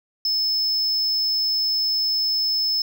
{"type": "tone", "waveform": "triangle", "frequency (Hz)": 5230, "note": "E8", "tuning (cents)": -15, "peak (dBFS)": -18, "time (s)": [0.25, 2.82], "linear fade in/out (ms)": 2, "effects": []}